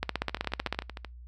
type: two click trains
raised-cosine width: 0.3 ms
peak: -22 / -12 dBFS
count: 12 / 13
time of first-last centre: 0.22-1.047 / 0.03-0.789 s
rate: 13.3 / 15.8 Hz
effects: noise-tail reverb RT60 0.2 s tail -26 dB re dry + added 60 Hz sine -44 dBFS peak until 1.27 s